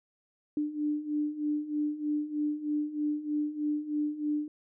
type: beating tone pair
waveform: sine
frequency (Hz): 296.2 / 299.4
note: D4 / D4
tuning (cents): +15 / +33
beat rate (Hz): 3.2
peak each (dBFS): -34 / -30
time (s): 0.57-4.48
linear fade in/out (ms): 2
effects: none